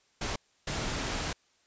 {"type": "noise bursts at uneven times", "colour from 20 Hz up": "pink", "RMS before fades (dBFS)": -33, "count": 2, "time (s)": [[0.21, 0.36], [0.67, 1.33]], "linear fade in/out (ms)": 5, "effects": ["white hiss -68 dBFS RMS until 1.66 s", "resampled to 16000 Hz"]}